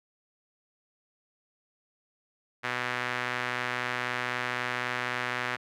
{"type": "tone with band-pass filter", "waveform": "sawtooth", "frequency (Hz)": 123.9, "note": "B2", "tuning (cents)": 6, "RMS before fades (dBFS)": -32, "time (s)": [2.63, 5.57], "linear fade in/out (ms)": 20, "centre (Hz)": 1800, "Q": 1.7, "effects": []}